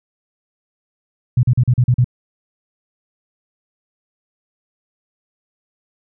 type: tone bursts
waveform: sine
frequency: 123.47 Hz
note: B2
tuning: in tune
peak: -9 dBFS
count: 7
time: 1.37-2.044 s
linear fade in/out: 5 ms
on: 62 ms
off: 40 ms
effects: none